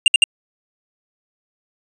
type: tone bursts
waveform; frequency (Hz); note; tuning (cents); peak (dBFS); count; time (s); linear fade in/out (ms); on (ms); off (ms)
square; 2800; F7; +4; -8; 3; 0.06-0.24; 2; 20; 60
effects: resampled to 22050 Hz